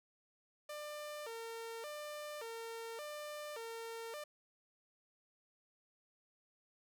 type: tone with vibrato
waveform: sawtooth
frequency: 522 Hz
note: C5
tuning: 4 cents flat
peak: -40 dBFS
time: 0.69-4.24 s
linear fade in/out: 5 ms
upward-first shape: square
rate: 0.87 Hz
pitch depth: 230 cents each way
effects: none